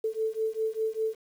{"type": "beating tone pair", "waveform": "sine", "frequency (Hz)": [438.6, 443.6], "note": ["A4", "A4"], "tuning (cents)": [-6, 14], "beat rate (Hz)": 5, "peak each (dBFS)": -30, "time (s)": [0.04, 1.15], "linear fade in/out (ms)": 5, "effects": ["9-bit"]}